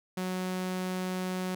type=tone; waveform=sawtooth; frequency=184.4 Hz; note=F#3; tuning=6 cents flat; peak=-27 dBFS; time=0.17-1.55 s; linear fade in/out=5 ms; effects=none